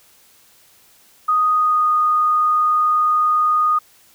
sine tone with pitch glide, 1244.5 to 1233.8 Hz, D#6 to D#6, 0 to -15 cents, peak -13 dBFS, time 1.28-3.79 s, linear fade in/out 10 ms, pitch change -15 cents, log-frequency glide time 1.51-1.9 s, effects white hiss -52 dBFS RMS until 4.14 s

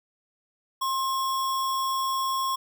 sine tone with sample-and-hold, 1063 Hz, C6, 27 cents sharp, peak -24 dBFS, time 0.81-2.56 s, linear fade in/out 10 ms, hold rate 4410 Hz, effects none

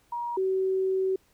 sine tone pair in turn, 951 / 379.4 Hz, A#5 / F#4, +34 / +43 cents, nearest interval octave + major third, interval 1591 cents, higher first, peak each -29 / -23 dBFS, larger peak second, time 0.12-0.37 / 0.37-1.16 s, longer second, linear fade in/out 5 ms, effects pink hiss -65 dBFS RMS until 1.33 s

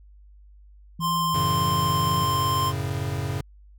sine tone with vibrato, 164.81 Hz, E3, in tune, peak -28 dBFS, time 0.99-2.24 s, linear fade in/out 5 ms, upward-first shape triangle, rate 1.8 Hz, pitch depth 39 cents each way
square tone, 1048 Hz, C6, 2 cents sharp, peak -23 dBFS, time 1-2.73 s, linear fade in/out 50 ms
square chord, F# minor, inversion none, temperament equal with one note detuned, 92.18 / 110 / 138.59 Hz, F#2 / A2 / C#3, -6 / 0 / 0 cents, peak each -31 / -32 / -30 dBFS, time 1.34-3.41 s, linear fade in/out 5 ms
effects added 50 Hz sine -47 dBFS peak until 3.78 s

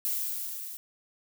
violet noise with level ramp, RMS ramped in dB -29 to -41 dBFS, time 0.05-0.77 s, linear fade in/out 0 ms, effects none

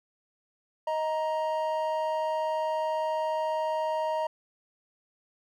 triangle tone pair together, 627 / 937.2 Hz, D#5 / A#5, +13 / +9 cents, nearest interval perfect fifth, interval 696 cents, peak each -27 / -28 dBFS, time 0.87-4.27 s, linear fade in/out 5 ms, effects none

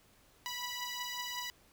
10% pulse beating tone pair, 980 / 985.4 Hz, B5 / B5, -14 / -4 cents, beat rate 5.4 Hz, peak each -31 / -34 dBFS, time 0.46-1.5 s, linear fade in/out 0 ms, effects pink hiss -65 dBFS RMS until 1.72 s

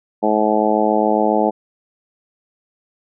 harmonic tone, 107.3 Hz, A2, 43 cents flat, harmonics 2 / 3 / 4 / 5 / 6 / 7 / 8, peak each -21 / -21 / -21 / -21 / -21 / -21 / -21 dBFS, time 0.22-1.51 s, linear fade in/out 20 ms, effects none

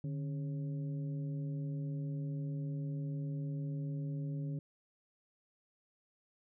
harmonic tone with a mistuned harmonic, 137.3 Hz, C#3, 16 cents flat, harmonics 1 / 2 / 3 / 4, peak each -36 / -45 / -55 / -56 dBFS, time 0.04-4.59 s, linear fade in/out 2 ms, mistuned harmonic 1, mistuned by +130 cents, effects none

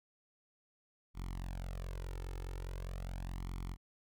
sawtooth tone with flanger, 44.84 Hz, F1, 46 cents sharp, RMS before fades -42 dBFS, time 1.14-3.77 s, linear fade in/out 50 ms, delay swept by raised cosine 0.9 to 2.3 ms, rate 0.41 Hz, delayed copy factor +0.85, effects none

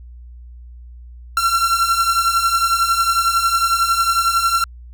45% pulse beating tone pair, 1353 / 1364 Hz, E6 / F6, +45 / -41 cents, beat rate 11 Hz, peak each -20 / -16 dBFS, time 1.37-4.64 s, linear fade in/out 2 ms, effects added 60 Hz sine -35 dBFS peak until 4.93 s

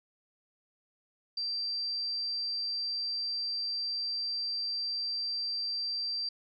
sine tone, 4699 Hz, D8, in tune, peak -31 dBFS, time 1.37-6.29 s, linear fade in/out 5 ms, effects none

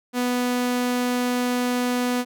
sawtooth tone, 246.9 Hz, B3, in tune, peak -17 dBFS, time 0.13-2.25 s, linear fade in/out 50 ms, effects none

